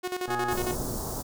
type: tone with tremolo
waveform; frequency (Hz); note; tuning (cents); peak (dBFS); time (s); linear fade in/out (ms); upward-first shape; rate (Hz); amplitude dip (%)
sawtooth; 363.8; F#4; -29; -24; 0.03-0.76; 20; square; 11; 70
type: harmonic tone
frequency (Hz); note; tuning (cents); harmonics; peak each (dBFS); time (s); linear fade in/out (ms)
417.1; G#4; +7; 2 / 3 / 4; -30 / -34 / -36; 0.27-0.58; 50
type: click train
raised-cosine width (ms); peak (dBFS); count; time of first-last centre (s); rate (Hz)
2; -27; 84; 0.28-0.966; 121
type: band-stop noise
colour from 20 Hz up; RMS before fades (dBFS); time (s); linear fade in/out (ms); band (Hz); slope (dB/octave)
pink; -33; 0.5-1.23; 20; 1100 to 5400; 24
effects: none